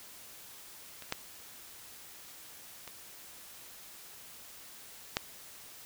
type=clicks; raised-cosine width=0.2 ms; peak=-28 / -14 / -26 / -11 dBFS; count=4; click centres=1.023 / 1.124 / 2.877 / 5.169 s; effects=white hiss -51 dBFS RMS until 5.85 s